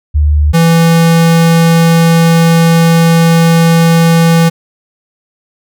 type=tone pair in turn; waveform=sine / square; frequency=74.4 / 166.01 Hz; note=D2 / E3; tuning=+23 / +13 cents; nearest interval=octave + major second; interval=1390 cents; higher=second; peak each=-5 dBFS; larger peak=neither; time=0.14-0.53 / 0.53-4.5 s; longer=second; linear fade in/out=20 ms; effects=none